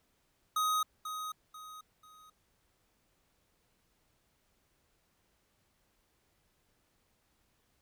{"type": "tone with echo", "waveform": "square", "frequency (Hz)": 1255, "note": "D#6", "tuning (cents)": 15, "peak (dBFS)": -29, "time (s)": [0.56, 0.83], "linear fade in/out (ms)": 5, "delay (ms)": 490, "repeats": 3, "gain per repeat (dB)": -9, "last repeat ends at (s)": 2.3, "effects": ["pink hiss -74 dBFS RMS until 7.81 s"]}